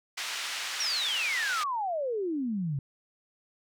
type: band-pass noise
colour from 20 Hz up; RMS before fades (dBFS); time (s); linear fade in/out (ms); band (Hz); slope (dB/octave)
pink; -35; 0.17-1.64; 10; 1700 to 5900; 12
type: exponential sweep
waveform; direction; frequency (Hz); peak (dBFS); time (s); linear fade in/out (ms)
sine; down; 5780 to 131.5; -28; 0.8-2.79; 2
effects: none